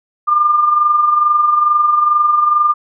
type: tone with amplitude modulation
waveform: sine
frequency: 1200 Hz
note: D6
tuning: 37 cents sharp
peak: -7 dBFS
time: 0.27-2.74 s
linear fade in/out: 20 ms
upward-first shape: sine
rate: 22.3 Hz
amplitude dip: 50%
effects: none